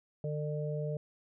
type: harmonic tone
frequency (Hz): 150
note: D3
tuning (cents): +37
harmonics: 1 / 3 / 4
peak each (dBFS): -34 / -39 / -40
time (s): 0.24-0.97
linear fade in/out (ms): 2
effects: none